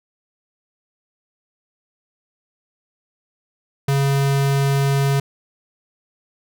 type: tone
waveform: square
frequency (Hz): 138.59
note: C#3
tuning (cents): 0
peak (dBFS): -16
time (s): 3.88-5.2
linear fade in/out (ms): 5
effects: none